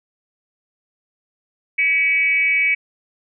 sine tone with frequency modulation, 2268 Hz, C#7, 39 cents sharp, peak -14 dBFS, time 1.78-2.75 s, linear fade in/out 10 ms, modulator 316 Hz, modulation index 0.54, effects none

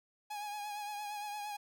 45% pulse tone with vibrato, 830.6 Hz, G#5, in tune, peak -39 dBFS, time 0.3-1.57 s, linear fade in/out 10 ms, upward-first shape triangle, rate 8.7 Hz, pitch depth 41 cents each way, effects none

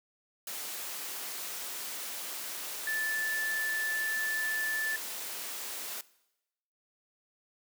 sine tone in noise, 1752 Hz, A6, 8 cents flat, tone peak -30 dBFS, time 2.87-4.96 s, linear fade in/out 2 ms, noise white, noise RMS -39 dBFS, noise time 0.47-6.01 s, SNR +6 dB, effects noise-tail reverb RT60 0.9 s tail -20 dB re dry + high-pass 300 Hz 12 dB/octave

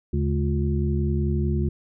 harmonic tone with a mistuned harmonic, 71 Hz, C#2, 42 cents sharp, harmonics 1 / 2 / 3 / 5, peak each -23 / -26 / -28 / -30 dBFS, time 0.13-1.69 s, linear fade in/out 5 ms, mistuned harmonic 1, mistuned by +140 cents, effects none

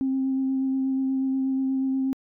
sine tone with vibrato, 265.6 Hz, C4, 26 cents sharp, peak -21 dBFS, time 0.01-2.13 s, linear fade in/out 0 ms, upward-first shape sine, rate 8.3 Hz, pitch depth 12 cents each way, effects tanh soft clip ceiling -17 dBFS

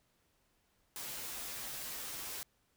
white noise with comb filter, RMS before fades -43 dBFS, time 0.96-2.43 s, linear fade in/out 0 ms, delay 11 ms, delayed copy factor -0.75, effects pink hiss -75 dBFS RMS until 2.76 s

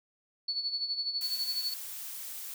sine tone with tremolo, 4435 Hz, C#8, in tune, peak -28 dBFS, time 0.48-1.74 s, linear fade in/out 5 ms, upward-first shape sine, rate 12 Hz, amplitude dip 65%
blue noise, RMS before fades -41 dBFS, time 1.21-2.54 s, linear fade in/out 2 ms
effects none

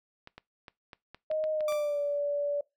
clicks, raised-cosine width 0.3 ms, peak -29 dBFS, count 9, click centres 0.274 / 0.38 / 0.682 / 0.932 / 1.146 / 1.314 / 1.44 / 1.607 / 1.723 s
sine tone with pitch glide, 622.3 to 577.3 Hz, D#5 to D5, 0 to -30 cents, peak -27 dBFS, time 1.3-2.61 s, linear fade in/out 5 ms, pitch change -130 cents, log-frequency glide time 1.52-1.99 s
sawtooth tone with exponential decay, 1174.7 Hz, D6, in tune, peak -30 dBFS, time 1.68-2.19 s, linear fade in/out 2 ms, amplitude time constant 110 ms
effects noise-tail reverb RT60 0.2 s tail -22 dB re dry

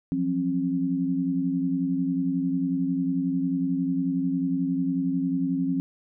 sine tone cluster, 172.1 / 183.2 / 268.6 Hz, F3 / F#3 / C4, -25 / -17 / +46 cents, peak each -30 / -31 / -24 dBFS, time 0.12-5.8 s, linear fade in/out 0 ms, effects none

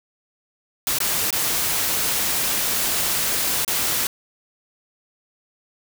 white noise with dropouts, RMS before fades -22 dBFS, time 0.87-4.07 s, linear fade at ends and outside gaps 1 ms, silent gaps 0.986-1.003 / 1.306-1.327 / 3.648-3.678 s, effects none

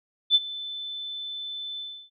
sine tone with ADSR envelope, 3520 Hz, A7, in tune, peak -13 dBFS, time 0.3-2.1 s, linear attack 50 ms, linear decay 37 ms, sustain -19 dB, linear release 310 ms, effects none

